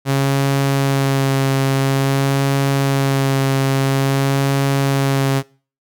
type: tone with vibrato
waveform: sawtooth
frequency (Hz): 136.7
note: C#3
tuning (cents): -24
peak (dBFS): -10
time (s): 0.05-5.43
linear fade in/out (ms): 50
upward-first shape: sine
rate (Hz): 0.49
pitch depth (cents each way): 16
effects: noise-tail reverb RT60 0.4 s tail -23 dB re dry